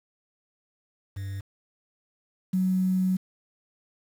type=tone pair in turn; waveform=triangle / sine; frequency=97.9 / 186.04 Hz; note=G2 / F#3; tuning=-2 / +10 cents; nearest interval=major seventh; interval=1112 cents; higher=second; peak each=-29 / -21 dBFS; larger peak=second; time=1.16-1.41 / 2.53-3.17 s; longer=second; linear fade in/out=10 ms; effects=8-bit